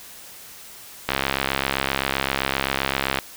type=click train; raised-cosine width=0.3 ms; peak=-4 dBFS; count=143; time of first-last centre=1.09-3.187 s; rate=67.7 Hz; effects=white hiss -42 dBFS RMS until 3.36 s

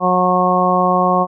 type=harmonic tone; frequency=181.8 Hz; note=F#3; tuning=30 cents flat; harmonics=1 / 2 / 3 / 4 / 5 / 6; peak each=-19 / -22 / -19 / -17 / -22 / -16 dBFS; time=0-1.27 s; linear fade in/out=50 ms; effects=none

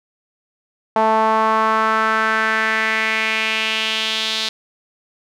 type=tone with band-pass filter sweep; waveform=sawtooth; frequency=220 Hz; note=A3; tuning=in tune; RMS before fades=-18 dBFS; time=0.96-4.49 s; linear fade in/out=2 ms; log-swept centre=840 to 3900 Hz; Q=3.1; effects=none

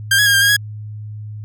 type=tone with pitch steps; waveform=sawtooth; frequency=1593 / 1673 / 1622 / 1593 / 1629 / 1665 Hz; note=G6 / G#6 / G#6 / G6 / G#6 / G#6; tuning=+27 / +12 / -41 / +27 / -34 / +4 cents; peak=-7 dBFS; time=0.11-0.566 s; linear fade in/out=5 ms; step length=76 ms; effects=added 106 Hz sine -27 dBFS peak until 1.44 s

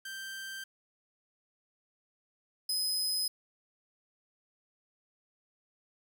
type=tone pair in turn; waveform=sawtooth; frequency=1568 / 5045 Hz; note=G6 / D#8; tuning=0 / +23 cents; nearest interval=octave + minor sixth; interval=2023 cents; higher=second; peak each=-36 / -27 dBFS; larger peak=second; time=0.05-0.64 / 2.69-3.28 s; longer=neither; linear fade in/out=5 ms; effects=10-bit

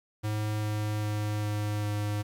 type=tone with pitch steps; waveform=square; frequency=106.6 / 105.99 / 105.38 / 104.77 / 104.17 Hz; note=G#2 / G#2 / G#2 / G#2 / G#2; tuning=+46 / +36 / +26 / +16 / +6 cents; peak=-29 dBFS; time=0.23-2.23 s; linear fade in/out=20 ms; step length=400 ms; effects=11-bit

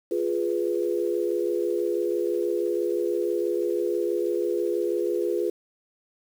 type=chord; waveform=sine; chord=F diminished; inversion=none; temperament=equal; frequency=349.2 / 415.3 / 493.9 Hz; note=F4 / Ab4 / Cb5; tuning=0 / 0 / 0 cents; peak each=-26 / -27 / -29 dBFS; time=0.11-5.5 s; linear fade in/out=5 ms; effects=8-bit

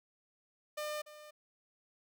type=tone with echo; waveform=sawtooth; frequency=602 Hz; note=D5; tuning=43 cents sharp; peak=-33 dBFS; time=0.77-1.02 s; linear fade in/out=10 ms; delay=290 ms; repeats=1; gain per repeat=-14 dB; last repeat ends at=1.31 s; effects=none

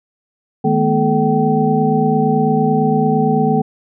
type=tone cluster; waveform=sine; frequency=155.9 / 212.8 / 241.7 / 433.8 / 768 Hz; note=D#3 / G#3 / B3 / A4 / G5; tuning=+4 / +42 / -37 / -25 / -36 cents; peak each=-18 dBFS; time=0.64-3.62 s; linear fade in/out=10 ms; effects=none

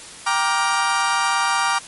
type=chord; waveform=35% pulse; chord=G minor seventh; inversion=none; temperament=just; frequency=784 / 940.8 / 1176 / 1411.2 Hz; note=G5 / Bb5 / D6 / F6; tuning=0 / +16 / +2 / +18 cents; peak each=-23 / -21 / -20 / -22 dBFS; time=0.26-1.79 s; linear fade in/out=10 ms; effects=white hiss -38 dBFS RMS until 1.87 s + MP3 48 kbps

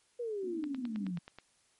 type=exponential sweep; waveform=sine; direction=down; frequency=493.9 to 166.8 Hz; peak=-34 dBFS; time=0.19-1.19 s; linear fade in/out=10 ms
type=band-pass noise; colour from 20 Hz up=pink; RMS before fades=-45 dBFS; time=0.43-1.11 s; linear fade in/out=5 ms; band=230 to 300 Hz; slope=96 dB/octave
type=click train; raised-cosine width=0.3 ms; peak=-31 dBFS; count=8; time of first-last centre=0.64-1.386 s; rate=9.38 Hz
effects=white hiss -70 dBFS RMS until 1.79 s + MP3 48 kbps

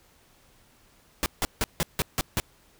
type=noise bursts; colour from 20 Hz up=pink; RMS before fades=-25 dBFS; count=7; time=1.23-2.4 s; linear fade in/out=0 ms; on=30 ms; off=160 ms; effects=pink hiss -60 dBFS RMS until 2.79 s

